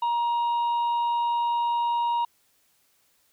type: harmonic tone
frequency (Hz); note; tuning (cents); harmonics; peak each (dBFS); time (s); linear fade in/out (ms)
945; A#5; +23; 1 / 3 / 4; -22 / -42 / -44; 0.02-2.25; 5
effects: white hiss -66 dBFS RMS until 3.32 s